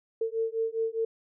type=beating tone pair; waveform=sine; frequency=448.1 / 453 Hz; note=A4 / A#4; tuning=+32 / -50 cents; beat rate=4.9 Hz; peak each=-30 dBFS; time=0.21-1.05 s; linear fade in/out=5 ms; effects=none